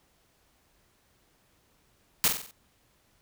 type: noise with echo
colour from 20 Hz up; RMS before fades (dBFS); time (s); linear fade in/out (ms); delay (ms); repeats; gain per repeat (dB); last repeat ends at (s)
white; -22; 2.24-2.28; 0; 46; 5; -6; 2.51
effects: pink hiss -67 dBFS RMS until 3.21 s